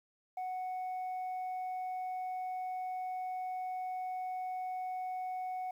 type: tone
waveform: sine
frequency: 740 Hz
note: F#5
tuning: in tune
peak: -33 dBFS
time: 0.37-5.71 s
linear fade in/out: 5 ms
effects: tanh soft clip ceiling -35 dBFS + 11-bit